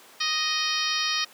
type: harmonic tone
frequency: 622.3 Hz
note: D#5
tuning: in tune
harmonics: 2 / 3 / 4 / 5 / 6 / 7 / 8 / 9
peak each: -32 / -32 / -32 / -32 / -32 / -32 / -32 / -32 dBFS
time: 0.2-1.25 s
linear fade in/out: 10 ms
effects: pink hiss -50 dBFS RMS until 1.33 s + high-pass 400 Hz 12 dB/octave